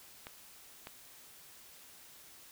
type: clicks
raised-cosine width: 0.3 ms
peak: -28 dBFS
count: 2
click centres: 0.269 / 0.871 s
effects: white hiss -56 dBFS RMS until 2.51 s